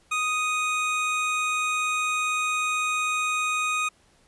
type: tone pair together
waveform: square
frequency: 1244.5 / 2489 Hz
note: D#6 / D#7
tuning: 0 / 0 cents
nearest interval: octave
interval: 1200 cents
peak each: -27 dBFS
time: 0.11-3.89 s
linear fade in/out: 10 ms
effects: pink hiss -61 dBFS RMS until 4.27 s + resampled to 24000 Hz